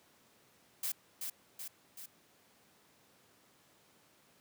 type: noise with echo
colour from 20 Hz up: blue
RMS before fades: -36 dBFS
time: 0.83-0.92 s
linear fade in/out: 5 ms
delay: 380 ms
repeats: 3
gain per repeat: -4 dB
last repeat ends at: 2.06 s
effects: pink hiss -66 dBFS RMS until 4.4 s + high-pass 150 Hz 12 dB/octave